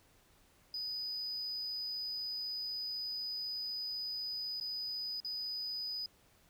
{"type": "tone with dropouts", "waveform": "triangle", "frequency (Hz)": 4978, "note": "D#8", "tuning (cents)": 0, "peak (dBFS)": -35, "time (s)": [0.74, 6.06], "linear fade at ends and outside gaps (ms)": 2, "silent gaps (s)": [[4.6, 4.61], [5.202, 5.247]], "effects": ["tanh soft clip ceiling -32 dBFS", "pink hiss -67 dBFS RMS until 6.49 s"]}